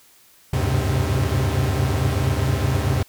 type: tone cluster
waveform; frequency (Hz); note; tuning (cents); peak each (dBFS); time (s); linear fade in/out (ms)
45% pulse; 75.2 / 94.1 / 102.6 / 129.5 / 134.1; D2 / F#2 / G#2 / C3 / C3; +42 / +30 / -21 / -17 / +43; -25; 0.53-3.03; 5
effects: white hiss -53 dBFS RMS until 3.08 s